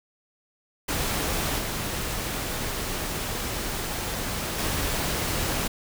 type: noise with level steps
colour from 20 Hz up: pink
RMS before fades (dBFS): -27 / -30 / -27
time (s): 0.88-5.68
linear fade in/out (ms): 10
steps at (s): 1.58 / 4.58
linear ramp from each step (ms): 10
effects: none